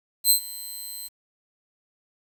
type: tone with ADSR envelope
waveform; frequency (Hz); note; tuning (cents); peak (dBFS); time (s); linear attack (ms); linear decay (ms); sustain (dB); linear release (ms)
10% pulse; 4100; C8; -36; -7; 0.24-1.09; 62; 95; -21; 25
effects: 8-bit